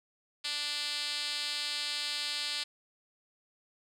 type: tone with band-pass filter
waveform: 5% pulse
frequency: 293.7 Hz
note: D4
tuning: in tune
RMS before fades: -35 dBFS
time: 0.44-2.64 s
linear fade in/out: 10 ms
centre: 4800 Hz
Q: 3.1
effects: none